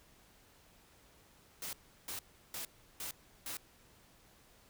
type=noise bursts; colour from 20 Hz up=white; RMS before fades=-42 dBFS; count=5; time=1.62-3.57 s; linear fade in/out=2 ms; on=110 ms; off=350 ms; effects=pink hiss -64 dBFS RMS until 4.69 s